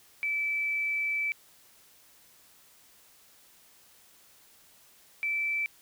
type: tone pair in turn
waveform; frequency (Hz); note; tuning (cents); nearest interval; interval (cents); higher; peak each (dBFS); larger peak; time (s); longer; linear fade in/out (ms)
sine; 2314 / 2324; D7 / D7; -26 / -19; unison; 7; second; -27; neither; 0.23-1.32 / 5.23-5.66; first; 0
effects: white hiss -59 dBFS RMS until 5.81 s